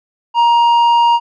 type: tone with tanh clipping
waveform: sine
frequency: 941 Hz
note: A#5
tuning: 16 cents sharp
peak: -9 dBFS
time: 0.34-1.2 s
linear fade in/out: 50 ms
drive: 7 dB
effects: none